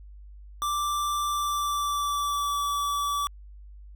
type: tone with pitch glide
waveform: square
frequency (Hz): 1174.7 to 1151.2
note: D6 to D6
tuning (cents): 0 to -35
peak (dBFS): -26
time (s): 0.62-3.27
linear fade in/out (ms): 0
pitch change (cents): -35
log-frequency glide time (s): 1.29-2.6
effects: added 50 Hz sine -43 dBFS peak until 3.95 s